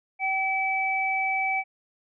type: tone pair together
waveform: sine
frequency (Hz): 767.5 / 2300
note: G5 / D7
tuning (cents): -37 / -37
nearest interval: octave + perfect fifth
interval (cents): 1900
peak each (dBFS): -27 / -25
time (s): 0.19-1.64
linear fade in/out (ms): 50
effects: none